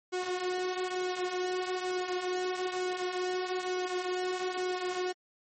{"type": "tone with flanger", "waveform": "sawtooth", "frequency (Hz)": 365.6, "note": "F#4", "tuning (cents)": -21, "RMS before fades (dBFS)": -33, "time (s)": [0.12, 5.13], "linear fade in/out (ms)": 20, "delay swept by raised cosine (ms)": [1.6, 7.4], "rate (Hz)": 1.1, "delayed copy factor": -0.55, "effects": ["MP3 32 kbps"]}